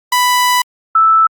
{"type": "tone pair in turn", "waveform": ["sawtooth", "sine"], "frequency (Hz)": [991, 1317.1], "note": ["B5", "E6"], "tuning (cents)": [6, -2], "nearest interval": "perfect fourth", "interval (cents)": 492, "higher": "second", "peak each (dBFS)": -6, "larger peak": "neither", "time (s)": [[0.12, 0.62], [0.95, 1.27]], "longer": "first", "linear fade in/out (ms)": 5, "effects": ["Opus 48 kbps"]}